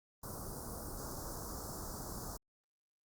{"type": "band-stop noise", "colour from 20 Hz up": "pink", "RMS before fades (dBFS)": -44, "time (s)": [0.23, 2.37], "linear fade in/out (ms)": 5, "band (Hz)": [1400, 4900], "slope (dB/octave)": 48, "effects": ["Opus 32 kbps"]}